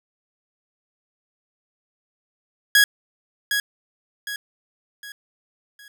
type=tone with echo; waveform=sawtooth; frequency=1661.2 Hz; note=G#6; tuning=in tune; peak=-8 dBFS; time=2.75-2.84 s; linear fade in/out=2 ms; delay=760 ms; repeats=4; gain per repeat=-8 dB; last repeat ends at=5.88 s; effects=none